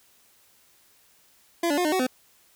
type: tone with pitch steps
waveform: 25% pulse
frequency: 339.9 / 289.4 / 357.1 / 304.8 / 374.7 / 254.9 Hz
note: F4 / D4 / F4 / D#4 / F#4 / C4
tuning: -47 / -25 / +39 / -36 / +22 / -45 cents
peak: -18 dBFS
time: 1.63-2.068 s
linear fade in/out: 5 ms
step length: 73 ms
effects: white hiss -60 dBFS RMS until 2.55 s